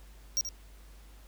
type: tone with echo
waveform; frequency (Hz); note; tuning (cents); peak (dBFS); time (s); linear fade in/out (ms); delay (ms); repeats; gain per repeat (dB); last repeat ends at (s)
square; 5640; F8; +16; -26; 0.37-0.41; 0; 79; 1; -9; 0.489
effects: added 50 Hz sine -50 dBFS peak until 1.27 s + pink hiss -60 dBFS RMS until 1.27 s